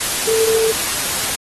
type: tone in noise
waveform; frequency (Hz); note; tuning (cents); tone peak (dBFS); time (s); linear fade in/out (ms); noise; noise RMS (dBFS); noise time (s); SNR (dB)
sine; 446.2; A4; +24; -14; 0.27-0.72; 10; white; -20; 0-1.36; +3
effects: AAC 32 kbps